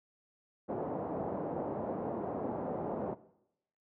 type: low-pass noise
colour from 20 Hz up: white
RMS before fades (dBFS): -36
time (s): 0.68-3.15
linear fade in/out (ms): 20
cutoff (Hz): 730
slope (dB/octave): 24
effects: noise-tail reverb RT60 0.8 s tail -18 dB re dry + high-pass 150 Hz 12 dB/octave